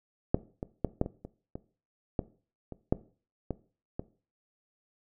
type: clicks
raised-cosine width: 2 ms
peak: -9 / -21 / -13 / -12 / -23 / -27 / -24 / -14 / -26 / -10 / -18 / -20 dBFS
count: 12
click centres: 0.345 / 0.629 / 0.847 / 1.014 / 1.061 / 1.25 / 1.555 / 2.192 / 2.723 / 2.925 / 3.507 / 3.995 s
effects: noise-tail reverb RT60 0.4 s tail -18 dB re dry